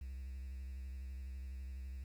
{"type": "tone with vibrato", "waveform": "triangle", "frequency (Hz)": 65.41, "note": "C2", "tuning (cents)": 0, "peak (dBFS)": -40, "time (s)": [0.01, 2.04], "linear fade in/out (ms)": 5, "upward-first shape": "triangle", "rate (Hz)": 12, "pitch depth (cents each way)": 70, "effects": ["tanh soft clip ceiling -37 dBFS", "11-bit"]}